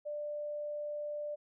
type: tone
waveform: sine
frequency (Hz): 592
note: D5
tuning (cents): +14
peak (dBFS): -36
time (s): 0.05-1.36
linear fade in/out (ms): 20
effects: none